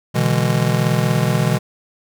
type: chord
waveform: square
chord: E dominant seventh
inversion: second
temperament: just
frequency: 123.61 / 148.33 / 164.81 / 206 Hz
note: B2 / D3 / E3 / G#3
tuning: +2 / +18 / 0 / -14 cents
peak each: -20 / -21 / -21 / -24 dBFS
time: 0.14-1.59 s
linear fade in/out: 20 ms
effects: none

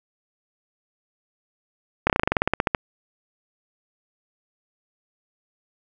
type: slowing click train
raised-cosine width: 0.5 ms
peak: -3 dBFS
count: 15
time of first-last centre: 2.07-2.748 s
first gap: 28 ms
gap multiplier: 1.08
effects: none

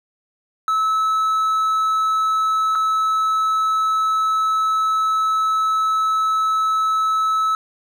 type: tone with dropouts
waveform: triangle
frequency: 1300 Hz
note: E6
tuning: 24 cents flat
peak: -14 dBFS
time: 0.68-7.55 s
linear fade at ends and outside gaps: 1 ms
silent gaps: 2.752-2.755 s
effects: none

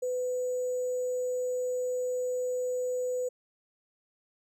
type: tone with sample-and-hold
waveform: sine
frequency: 502 Hz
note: B4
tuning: 28 cents sharp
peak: -28 dBFS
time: 0.02-3.29 s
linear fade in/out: 10 ms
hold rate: 7350 Hz
effects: low-pass 12000 Hz 12 dB/octave

